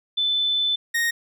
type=tone pair in turn; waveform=sine / 40% pulse; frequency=3515 / 1862 Hz; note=A7 / A#6; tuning=-2 / -2 cents; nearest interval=major seventh; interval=1100 cents; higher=first; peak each=-19 dBFS; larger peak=neither; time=0.17-0.76 / 0.94-1.11 s; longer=first; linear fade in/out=10 ms; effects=none